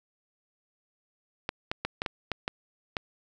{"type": "clicks", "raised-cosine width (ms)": 0.3, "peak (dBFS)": -13, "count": 8, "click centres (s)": [1.491, 1.715, 1.85, 2.019, 2.062, 2.317, 2.479, 2.968], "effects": []}